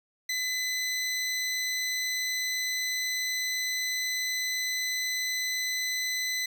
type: tone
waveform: 20% pulse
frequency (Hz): 2013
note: B6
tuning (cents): +33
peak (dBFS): -23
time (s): 0.29-6.46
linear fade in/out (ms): 5
effects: none